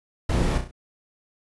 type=noise with echo; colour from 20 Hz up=brown; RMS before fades=-23 dBFS; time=0.29-0.58 s; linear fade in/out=5 ms; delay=33 ms; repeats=4; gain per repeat=-6 dB; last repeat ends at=0.712 s; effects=resampled to 24000 Hz